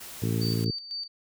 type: noise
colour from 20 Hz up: white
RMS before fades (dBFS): -42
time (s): 0-0.65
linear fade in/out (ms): 10
type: harmonic tone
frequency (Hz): 56.4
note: A1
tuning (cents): +44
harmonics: 2 / 3 / 4 / 5 / 6 / 7 / 8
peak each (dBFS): -27 / -31 / -33 / -35 / -37 / -38 / -39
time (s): 0.22-0.71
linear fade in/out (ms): 5
type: tone with tremolo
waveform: sine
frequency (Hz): 4599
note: D8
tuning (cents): -37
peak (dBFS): -31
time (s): 0.41-1.08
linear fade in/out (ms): 10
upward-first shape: square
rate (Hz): 4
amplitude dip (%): 65
effects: none